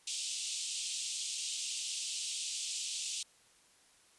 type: band-pass noise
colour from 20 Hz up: white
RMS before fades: -39 dBFS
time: 0.07-3.23 s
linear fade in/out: 5 ms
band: 2700 to 8800 Hz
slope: 48 dB/octave
effects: white hiss -65 dBFS RMS until 4.18 s + resampled to 24000 Hz